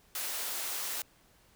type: high-pass noise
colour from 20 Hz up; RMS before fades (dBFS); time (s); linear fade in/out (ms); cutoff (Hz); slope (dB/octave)
white; -36; 0.15-1.02; 2; 420; 12
effects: pink hiss -64 dBFS RMS until 1.55 s